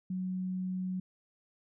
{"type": "tone", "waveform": "sine", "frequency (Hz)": 185, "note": "F#3", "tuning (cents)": 0, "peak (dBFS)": -32, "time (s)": [0.1, 1], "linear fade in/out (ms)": 5, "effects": []}